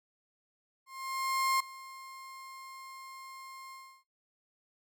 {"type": "tone with ADSR envelope", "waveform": "35% pulse", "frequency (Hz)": 1062, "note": "C6", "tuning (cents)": 25, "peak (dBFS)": -24, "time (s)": [0.86, 4.04], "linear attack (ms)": 740, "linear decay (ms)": 6, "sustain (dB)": -20, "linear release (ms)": 320, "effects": ["noise-tail reverb RT60 0.2 s tail -20 dB re dry"]}